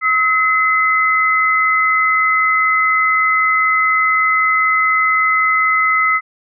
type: tone pair together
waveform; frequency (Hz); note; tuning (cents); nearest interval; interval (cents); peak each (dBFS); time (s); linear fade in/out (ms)
sine; 1286 / 2041; E6 / C7; -43 / -44; minor sixth; 799; -14; 0.01-6.21; 50
effects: none